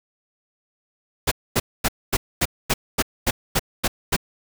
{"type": "noise bursts", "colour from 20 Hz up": "pink", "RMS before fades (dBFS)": -19, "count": 11, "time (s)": [1.27, 4.165], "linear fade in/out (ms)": 10, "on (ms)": 45, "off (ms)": 240, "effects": []}